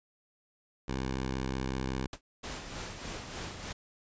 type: tone with vibrato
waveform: 10% pulse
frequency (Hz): 65.41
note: C2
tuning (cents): 0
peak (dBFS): -24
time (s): 0.88-2.07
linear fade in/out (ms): 5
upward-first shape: sine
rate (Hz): 15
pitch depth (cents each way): 37
type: noise with exponential decay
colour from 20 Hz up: pink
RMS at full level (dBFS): -35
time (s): 2.13-2.21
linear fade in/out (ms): 2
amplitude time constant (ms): 16
type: noise with tremolo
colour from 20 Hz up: pink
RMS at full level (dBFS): -39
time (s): 2.43-3.73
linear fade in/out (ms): 10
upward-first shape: sine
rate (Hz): 3.3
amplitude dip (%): 45
effects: resampled to 16000 Hz